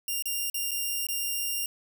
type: tone with dropouts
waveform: 5% pulse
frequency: 2794 Hz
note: F7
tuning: in tune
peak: -19 dBFS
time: 0.08-1.66 s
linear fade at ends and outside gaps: 2 ms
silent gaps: 0.224-0.256 / 0.5-0.543 / 0.71-0.715 / 1.068-1.087 s
effects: none